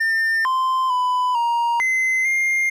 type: tone with pitch steps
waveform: triangle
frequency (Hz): 1802 / 1039 / 999 / 940 / 2055 / 2116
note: A6 / C6 / B5 / A#5 / C7 / C7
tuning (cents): +41 / -12 / +20 / +14 / -32 / +19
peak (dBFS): -15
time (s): 0-2.7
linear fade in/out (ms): 10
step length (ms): 450
effects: none